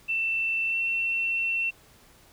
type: tone with pitch glide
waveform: sine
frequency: 2676 to 2704 Hz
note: E7 to E7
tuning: +25 to +43 cents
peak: -24 dBFS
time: 0.08-1.71 s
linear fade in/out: 20 ms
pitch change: +18 cents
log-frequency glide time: 0.68-0.78 s
effects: pink hiss -56 dBFS RMS until 2.32 s